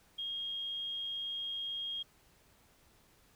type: tone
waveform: sine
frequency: 3251 Hz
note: G#7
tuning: 38 cents flat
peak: -36 dBFS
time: 0.18-2.03 s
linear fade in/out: 10 ms
effects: pink hiss -66 dBFS RMS until 3.35 s